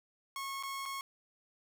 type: tone with dropouts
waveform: sawtooth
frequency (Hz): 1093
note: C#6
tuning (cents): -25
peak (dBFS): -34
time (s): 0.36-1.01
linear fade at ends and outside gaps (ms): 1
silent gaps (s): 0.627-0.634 / 0.855-0.859
effects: none